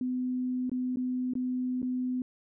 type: tone with dropouts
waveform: sine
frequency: 252.6 Hz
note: B3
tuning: 39 cents sharp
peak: -28 dBFS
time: 0.01-2.22 s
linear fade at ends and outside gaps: 2 ms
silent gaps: 0.696-0.716 / 0.96-0.97 / 1.336-1.353 / 1.819-1.828 s
effects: none